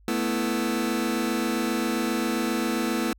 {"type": "chord", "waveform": "sawtooth", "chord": "A suspended second", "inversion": "none", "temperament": "just", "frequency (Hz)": [220, 247.5, 330], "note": ["A3", "B3", "E4"], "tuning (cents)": [0, 4, 2], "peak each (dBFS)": -24, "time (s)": [0.08, 3.13], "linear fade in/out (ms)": 2, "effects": ["added 50 Hz sine -52 dBFS peak until 3.18 s"]}